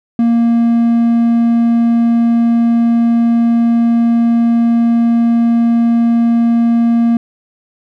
triangle tone, 233.1 Hz, A#3, in tune, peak -6 dBFS, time 0.19-7.17 s, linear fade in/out 2 ms, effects none

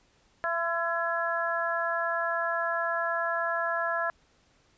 harmonic tone with a mistuned harmonic, 336.3 Hz, E4, 35 cents sharp, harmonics 2 / 3 / 4 / 5, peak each -31 / -34 / -32 / -31 dBFS, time 0.44-4.1 s, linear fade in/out 0 ms, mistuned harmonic 3, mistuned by +23 cents, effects pink hiss -65 dBFS RMS until 4.77 s + resampled to 16000 Hz

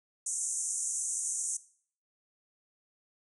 white band-pass noise, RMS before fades -34 dBFS, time 0.26-1.57 s, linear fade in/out 5 ms, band 6100 to 9600 Hz, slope 96 dB/octave, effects noise-tail reverb RT60 0.5 s tail -17 dB re dry

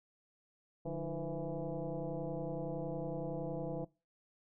sine tone with frequency modulation, 178.4 Hz, F3, 37 cents sharp, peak -36 dBFS, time 0.85-3.85 s, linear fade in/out 10 ms, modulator 163 Hz, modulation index 3.2, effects noise-tail reverb RT60 0.3 s tail -23 dB re dry

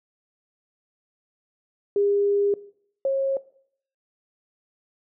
sine tone pair in turn, 404.5 / 541.7 Hz, G#4 / C#5, -46 / -40 cents, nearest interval perfect fourth, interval 506 cents, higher second, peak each -18 / -19 dBFS, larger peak first, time 1.96-2.54 / 3.05-3.37 s, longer first, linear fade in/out 2 ms, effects noise-tail reverb RT60 0.6 s tail -19 dB re dry

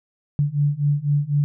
sine beating tone pair, 143.1 / 147.1 Hz, D3 / D3, -45 / +3 cents, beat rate 4 Hz, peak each -21 / -20 dBFS, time 0.39-1.44 s, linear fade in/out 0 ms, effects none

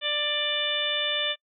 harmonic tone, 591 Hz, D5, 11 cents sharp, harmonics 1 / 2 / 3 / 4 / 5 / 6, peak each -33 / -39 / -33 / -34 / -29 / -28 dBFS, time 0.01-1.36 s, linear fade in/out 50 ms, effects noise-tail reverb RT60 0.1 s tail -26 dB re dry

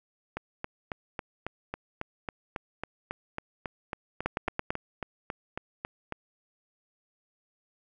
two click trains, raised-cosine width 0.5 ms, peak -18 / -13 dBFS, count 22 / 5, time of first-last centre 0.37-6.123 / 4.26-4.705 s, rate 3.65 / 8.99 Hz, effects none

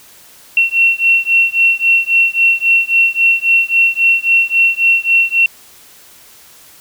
sine beating tone pair, 2718 / 2721.7 Hz, F7 / F7, -48 / -45 cents, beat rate 3.7 Hz, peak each -12 dBFS, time 0.57-5.46 s, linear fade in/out 2 ms, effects white hiss -42 dBFS RMS until 6.8 s

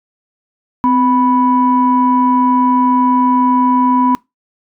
sine tone pair together, 256.1 / 986 Hz, C4 / B5, -37 / -3 cents, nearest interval octave + major seventh, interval 2334 cents, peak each -11 dBFS, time 0.84-4.15 s, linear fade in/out 0 ms, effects noise-tail reverb RT60 0.2 s tail -24 dB re dry + tanh soft clip ceiling -1 dBFS

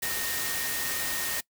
sine tone in noise, 1848 Hz, A#6, 16 cents flat, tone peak -36 dBFS, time 0.02-1.41 s, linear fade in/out 10 ms, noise white, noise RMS -31 dBFS, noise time 0.02-1.41 s, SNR -8 dB, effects noise-tail reverb RT60 0.1 s tail -22 dB re dry

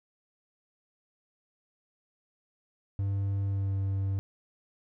triangle tone with pitch glide, 98.8 to 97.38 Hz, G2 to G2, +14 to -11 cents, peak -25 dBFS, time 2.99-4.19 s, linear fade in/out 0 ms, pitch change -25 cents, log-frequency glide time 3.45-3.74 s, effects none

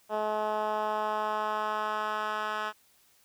10% pulse tone with band-pass filter sweep, 213.6 Hz, G#3, 49 cents sharp, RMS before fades -31 dBFS, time 0.09-2.73 s, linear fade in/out 50 ms, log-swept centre 670 to 1600 Hz, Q 1.5, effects white hiss -64 dBFS RMS until 3.24 s

